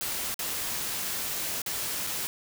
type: noise with dropouts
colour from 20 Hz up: white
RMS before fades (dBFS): -32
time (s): 0.01-2.27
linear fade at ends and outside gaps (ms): 0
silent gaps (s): 0.343-0.392 / 1.618-1.662 / 2.067-2.071
effects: none